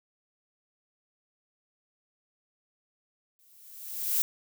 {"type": "noise with exponential growth", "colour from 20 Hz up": "violet", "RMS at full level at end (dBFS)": -24, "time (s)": [3.39, 4.22], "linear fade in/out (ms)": 0, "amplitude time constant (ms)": 180, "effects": []}